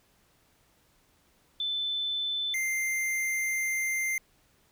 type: tone pair in turn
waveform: sine / square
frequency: 3520 / 2093 Hz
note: A7 / C7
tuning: 0 / 0 cents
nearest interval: major sixth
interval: 900 cents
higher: first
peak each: -28 dBFS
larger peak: neither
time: 1.6-2.54 / 2.54-4.18 s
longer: second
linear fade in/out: 2 ms
effects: pink hiss -66 dBFS RMS until 4.71 s